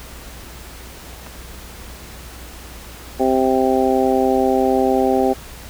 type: clicks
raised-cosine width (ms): 0.5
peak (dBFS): -22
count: 2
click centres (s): 1.264 / 1.269
type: harmonic tone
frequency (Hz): 130.81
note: C3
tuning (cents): 0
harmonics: 2 / 3 / 4 / 5 / 6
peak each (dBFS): -19 / -18 / -21 / -23 / -20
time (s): 3.19-5.34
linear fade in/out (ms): 20
effects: added 60 Hz sine -38 dBFS peak until 5.69 s + pink hiss -38 dBFS RMS until 5.69 s